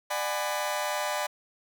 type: chord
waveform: sawtooth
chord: G# half-diminished seventh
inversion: second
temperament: just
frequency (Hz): 598 / 747.5 / 830.6 / 996.7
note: D5 / F#5 / G#5 / B5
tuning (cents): +31 / +17 / 0 / +16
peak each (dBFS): -28 / -32 / -31 / -30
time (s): 0.1-1.27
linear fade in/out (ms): 10
effects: none